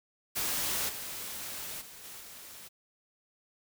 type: noise with level steps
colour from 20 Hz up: white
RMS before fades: -32 / -40 / -49 / -46 / -48 dBFS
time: 0.35-2.69 s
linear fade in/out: 20 ms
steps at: 0.88 / 1.8 / 2.03 / 2.19 s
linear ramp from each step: 20 ms
effects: none